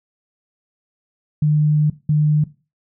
sine tone bursts at uneven times, 150.9 Hz, D3, 47 cents sharp, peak -12 dBFS, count 2, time 1.42-1.9 / 2.09-2.44 s, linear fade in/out 5 ms, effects noise-tail reverb RT60 0.3 s tail -17 dB re dry

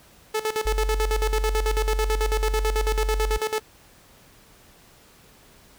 sawtooth tone with tremolo, 434.3 Hz, A4, 23 cents flat, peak -18 dBFS, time 0.34-3.6 s, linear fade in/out 10 ms, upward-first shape square, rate 9.1 Hz, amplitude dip 80%
sine tone, 47.25 Hz, F#1, 37 cents sharp, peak -22 dBFS, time 0.65-3.38 s, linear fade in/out 10 ms
effects pink hiss -53 dBFS RMS until 5.78 s

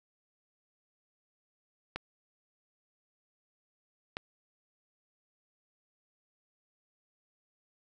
clicks, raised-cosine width 0.3 ms, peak -19 dBFS, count 2, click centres 1.96 / 4.169 s, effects none

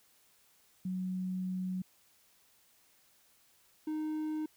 sine / triangle tone pair in turn, 185 / 309.3 Hz, F#3 / D#4, 0 / -10 cents, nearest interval major sixth, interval 890 cents, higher second, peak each -33 / -31 dBFS, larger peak second, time 0.85-1.82 / 3.87-4.46 s, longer first, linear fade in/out 5 ms, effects white hiss -67 dBFS RMS until 4.56 s

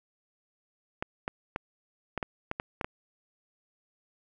clicks, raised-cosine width 0.5 ms, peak -16 dBFS, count 9, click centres 1.025 / 1.279 / 1.561 / 2.177 / 2.228 / 2.514 / 2.599 / 2.812 / 2.845 s, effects none

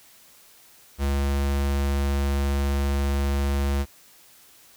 square tone, 69.8 Hz, C#2, 13 cents sharp, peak -22 dBFS, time 0.98-3.86 s, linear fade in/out 50 ms, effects white hiss -53 dBFS RMS until 4.76 s

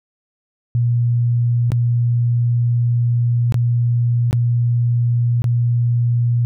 sine tone with dropouts, 119.5 Hz, A#2, 43 cents sharp, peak -13 dBFS, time 0.75-6.45 s, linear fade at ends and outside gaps 0 ms, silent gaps 1.704-1.719 / 3.523-3.543 / 4.31-4.329 / 5.42-5.442 s, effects none

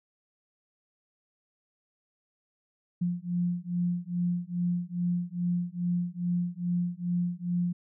sine beating tone pair, 174.61 / 177.01 Hz, F3 / F3, 0 / +24 cents, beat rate 2.4 Hz, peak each -30 dBFS, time 3.01-7.73 s, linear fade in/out 10 ms, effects none

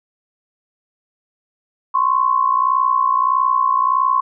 sine tone pair together, 1036 / 1097.6 Hz, C6 / C#6, -17 / -17 cents, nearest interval minor second, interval 100 cents, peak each -16 dBFS, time 1.94-4.21 s, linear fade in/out 10 ms, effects none

